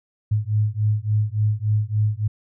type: beating tone pair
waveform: sine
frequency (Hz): 104.7 / 108.2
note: G#2 / A2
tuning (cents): +15 / -29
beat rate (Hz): 3.5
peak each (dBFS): -21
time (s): 0.31-2.28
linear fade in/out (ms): 10
effects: none